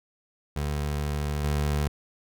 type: tone with level steps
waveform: 25% pulse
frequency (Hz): 73.42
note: D2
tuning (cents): 0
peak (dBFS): -23 / -20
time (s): 0.56-1.88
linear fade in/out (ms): 5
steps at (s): 1.44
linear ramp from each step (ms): 5
effects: none